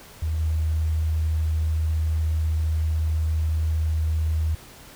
sine tone with level steps, 79 Hz, D#2, 27 cents sharp, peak -22 / -20 dBFS, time 0.22-4.55 s, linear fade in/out 5 ms, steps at 0.39 s, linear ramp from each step 20 ms, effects pink hiss -46 dBFS RMS until 4.95 s

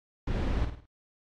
brown noise with echo, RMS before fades -29 dBFS, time 0.27-0.65 s, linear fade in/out 5 ms, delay 52 ms, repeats 4, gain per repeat -7 dB, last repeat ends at 0.858 s, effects low-pass 4000 Hz 12 dB/octave + AAC 64 kbps

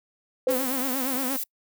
sine tone with exponential decay, 512 Hz, C5, 38 cents flat, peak -17 dBFS, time 0.47-0.77 s, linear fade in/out 2 ms, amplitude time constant 64 ms
sawtooth tone with vibrato, 261.6 Hz, C4, in tune, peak -24 dBFS, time 0.48-1.37 s, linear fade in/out 10 ms, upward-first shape triangle, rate 8.6 Hz, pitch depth 120 cents each way
violet noise, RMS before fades -30 dBFS, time 0.5-1.44 s, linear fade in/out 10 ms
effects noise-tail reverb RT60 0.1 s tail -26 dB re dry

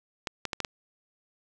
clicks, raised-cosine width 0.2 ms, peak -13 dBFS, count 5, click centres 0.272 / 0.453 / 0.532 / 0.603 / 0.648 s, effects none

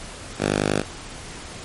5% pulse tone with high-pass filter, 50.5 Hz, G#1, 48 cents flat, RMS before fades -22 dBFS, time 0.38-0.84 s, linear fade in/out 50 ms, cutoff 110 Hz, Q 0.62, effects pink hiss -37 dBFS RMS until 1.64 s + MP3 48 kbps

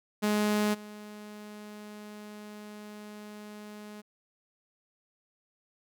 sawtooth tone with level steps, 209.8 Hz, G#3, 18 cents sharp, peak -21 / -39 dBFS, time 0.22-4.02 s, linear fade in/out 20 ms, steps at 0.73 s, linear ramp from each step 20 ms, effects none

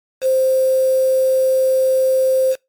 sine tone with quantisation, 523.3 Hz, C5, in tune, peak -12 dBFS, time 0.21-2.56 s, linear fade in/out 50 ms, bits 5, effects noise-tail reverb RT60 0.2 s tail -24 dB re dry + MP3 96 kbps

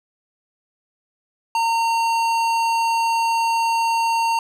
sine tone with tanh clipping, 916 Hz, A#5, 31 cents flat, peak -19 dBFS, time 1.55-4.39 s, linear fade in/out 2 ms, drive 17 dB, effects none

